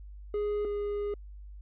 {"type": "tone pair in turn", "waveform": "triangle", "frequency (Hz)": [415.3, 411], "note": ["G#4", "G#4"], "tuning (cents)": [0, -18], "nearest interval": "unison", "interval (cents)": 18, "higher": "first", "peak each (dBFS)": [-26, -28], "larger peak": "first", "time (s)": [[0.34, 0.65], [0.65, 1.14]], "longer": "second", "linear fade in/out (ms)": 2, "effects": ["added 50 Hz sine -43 dBFS peak until 1.61 s", "resampled to 8000 Hz"]}